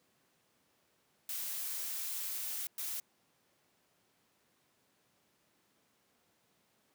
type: noise bursts at uneven times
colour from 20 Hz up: blue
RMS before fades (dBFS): -39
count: 2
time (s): 1.29-2.67 / 2.78-3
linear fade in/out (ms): 2
effects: pink hiss -73 dBFS RMS until 6.94 s + high-pass 150 Hz 12 dB/octave